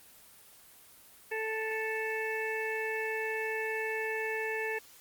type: harmonic tone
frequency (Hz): 440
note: A4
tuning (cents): 0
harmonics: 1 / 2 / 4 / 5 / 6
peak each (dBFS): -35 / -41 / -36 / -40 / -41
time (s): 1.31-4.79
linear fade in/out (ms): 10
effects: white hiss -56 dBFS RMS until 5 s + Opus 24 kbps